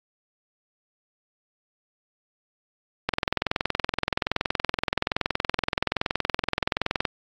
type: click train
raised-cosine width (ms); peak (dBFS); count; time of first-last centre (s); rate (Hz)
0.3; -6; 85; 3.09-7.052; 21.2
effects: AAC 48 kbps